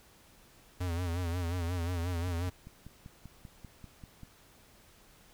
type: tone with vibrato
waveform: square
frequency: 87 Hz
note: F2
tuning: 6 cents flat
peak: -32 dBFS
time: 0.8-2.5 s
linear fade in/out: 10 ms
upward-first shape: sine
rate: 5.6 Hz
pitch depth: 78 cents each way
type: click train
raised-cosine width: 5 ms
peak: -34 dBFS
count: 11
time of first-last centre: 2.28-4.233 s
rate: 5.12 Hz
effects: pink hiss -60 dBFS RMS until 5.33 s

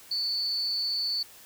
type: tone with amplitude modulation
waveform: sine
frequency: 4482 Hz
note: C#8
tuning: 18 cents sharp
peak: -23 dBFS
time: 0.11-1.23 s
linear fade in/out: 5 ms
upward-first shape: sine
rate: 215 Hz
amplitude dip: 75%
effects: white hiss -51 dBFS RMS until 1.45 s

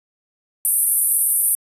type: band-pass noise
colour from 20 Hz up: pink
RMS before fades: -18 dBFS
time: 0.65-1.55 s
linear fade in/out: 0 ms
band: 9000 to 13000 Hz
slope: 96 dB/octave
effects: resampled to 32000 Hz

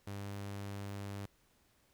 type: tone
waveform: sawtooth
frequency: 100.2 Hz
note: G2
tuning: 38 cents sharp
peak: -37 dBFS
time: 0.07-1.26 s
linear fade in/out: 5 ms
effects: pink hiss -71 dBFS RMS until 1.93 s

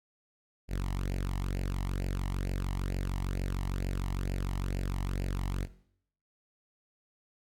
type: tone with flanger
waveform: sawtooth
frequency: 46.58 Hz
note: F#1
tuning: 12 cents sharp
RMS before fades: -32 dBFS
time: 0.68-5.68 s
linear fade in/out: 50 ms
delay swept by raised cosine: 0.41 to 1.02 ms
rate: 2.2 Hz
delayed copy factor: +0.75
effects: noise-tail reverb RT60 0.7 s tail -19 dB re dry + AAC 64 kbps

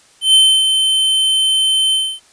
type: tone with ADSR envelope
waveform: square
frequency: 3084 Hz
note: G7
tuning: 29 cents flat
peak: -6 dBFS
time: 0.21-2.2 s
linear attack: 130 ms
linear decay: 290 ms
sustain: -6 dB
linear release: 270 ms
effects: white hiss -49 dBFS RMS until 2.32 s + resampled to 22050 Hz

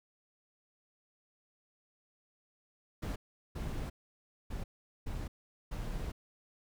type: noise bursts at uneven times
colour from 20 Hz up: brown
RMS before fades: -38 dBFS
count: 5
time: 3.02-3.16 / 3.55-3.9 / 4.5-4.64 / 5.06-5.28 / 5.71-6.12 s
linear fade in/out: 10 ms
effects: none

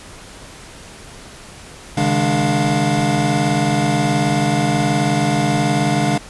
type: tone cluster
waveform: square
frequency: 135.9 / 154.6 / 206.4 / 293.9 / 706 Hz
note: C#3 / D#3 / G#3 / D4 / F5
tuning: -34 / -11 / -10 / +1 / +19 cents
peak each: -22 dBFS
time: 1.97-6.18 s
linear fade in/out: 5 ms
effects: pink hiss -38 dBFS RMS until 6.29 s + resampled to 24000 Hz

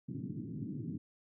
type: band-pass noise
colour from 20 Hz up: pink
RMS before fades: -41 dBFS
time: 0.08-0.98 s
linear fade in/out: 10 ms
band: 110 to 330 Hz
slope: 48 dB/octave
effects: none

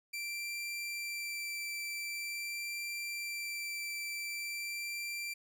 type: tone with vibrato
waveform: sawtooth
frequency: 2347 Hz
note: D7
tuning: 2 cents flat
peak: -34 dBFS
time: 0.13-5.34 s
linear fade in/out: 10 ms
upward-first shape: sine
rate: 0.45 Hz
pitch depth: 8 cents each way
effects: none

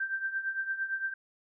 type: tone with tremolo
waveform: sine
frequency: 1568 Hz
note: G6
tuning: in tune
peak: -27 dBFS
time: 0-1.14 s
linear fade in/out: 5 ms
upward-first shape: triangle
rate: 8.8 Hz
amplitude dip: 80%
effects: none

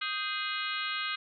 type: harmonic tone with a mistuned harmonic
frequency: 415.3 Hz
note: G#4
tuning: in tune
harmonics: 3 / 4 / 5 / 6 / 7 / 8 / 9 / 10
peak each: -37 / -38 / -39 / -40 / -40 / -41 / -42 / -42 dBFS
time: 0.01-1.16 s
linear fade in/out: 10 ms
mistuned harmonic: 4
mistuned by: -100 cents
effects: none

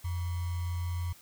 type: tone with sample-and-hold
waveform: sine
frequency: 87.31 Hz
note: F2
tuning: in tune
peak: -30 dBFS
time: 0.04-1.13 s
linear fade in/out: 10 ms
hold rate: 1050 Hz
effects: white hiss -56 dBFS RMS until 1.21 s

